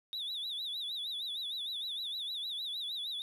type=tone with vibrato; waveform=triangle; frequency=3657 Hz; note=A#7; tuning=34 cents flat; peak=-34 dBFS; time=0.13-3.22 s; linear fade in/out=0 ms; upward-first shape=sine; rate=6.5 Hz; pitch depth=140 cents each way; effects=tanh soft clip ceiling -30 dBFS + 11-bit